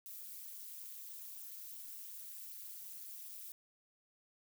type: noise with amplitude modulation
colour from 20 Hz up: violet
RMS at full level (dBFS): -45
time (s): 0.06-3.52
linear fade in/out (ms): 0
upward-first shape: sine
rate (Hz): 204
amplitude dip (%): 100
effects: none